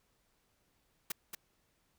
white noise with echo, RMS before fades -36 dBFS, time 1.1-1.12 s, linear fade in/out 5 ms, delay 230 ms, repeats 1, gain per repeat -6 dB, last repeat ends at 1.35 s, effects pink hiss -75 dBFS RMS until 1.98 s

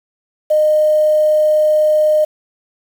sine tone with quantisation, 612 Hz, D#5, 29 cents flat, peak -9 dBFS, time 0.5-2.25 s, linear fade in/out 10 ms, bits 6, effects none

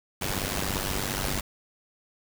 pink noise with amplitude modulation, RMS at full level -26 dBFS, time 0.21-1.41 s, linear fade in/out 10 ms, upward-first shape sine, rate 97.1 Hz, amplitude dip 80%, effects none

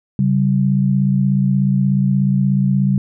sine tone pair together, 136.8 / 193.46 Hz, C#3 / G3, -23 / -23 cents, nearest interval tritone, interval 600 cents, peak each -15 dBFS, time 0.19-2.98 s, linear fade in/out 2 ms, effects none

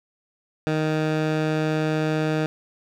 15% pulse tone with low-pass filter, 155.56 Hz, D#3, in tune, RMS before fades -23 dBFS, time 0.67-2.46 s, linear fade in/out 0 ms, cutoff 4600 Hz, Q 0.5, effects 8-bit

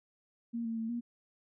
sine tone with pitch steps, 233.3 / 227.1 / 224.9 / 237.6 Hz, A#3 / A#3 / A3 / A#3, +2 / -45 / +38 / +33 cents, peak -33 dBFS, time 0.53-1.01 s, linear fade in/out 20 ms, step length 120 ms, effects none

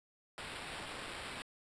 white noise with sample-and-hold, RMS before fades -45 dBFS, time 0.38-1.42 s, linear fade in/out 0 ms, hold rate 6300 Hz, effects resampled to 22050 Hz

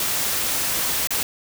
white noise with dropouts, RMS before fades -23 dBFS, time 0-1.23 s, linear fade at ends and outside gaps 2 ms, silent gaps 1.072-1.106 s, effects none

